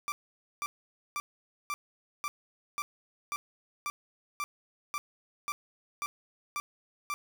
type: tone bursts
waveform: 30% pulse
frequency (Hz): 1174.7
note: D6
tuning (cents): 0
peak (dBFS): -29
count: 14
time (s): 0.08-7.14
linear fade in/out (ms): 0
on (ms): 40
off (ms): 500
effects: none